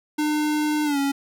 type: tone with pitch glide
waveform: square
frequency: 301.8 to 278.4 Hz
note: D4 to C#4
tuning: +47 to +8 cents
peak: -21 dBFS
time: 0.18-1.12 s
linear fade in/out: 10 ms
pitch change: -139 cents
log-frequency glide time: 0.84-0.98 s
effects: none